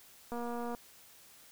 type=click train; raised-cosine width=1 ms; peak=-27 dBFS; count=103; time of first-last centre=0.32-0.749 s; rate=238 Hz; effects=white hiss -58 dBFS RMS until 1.51 s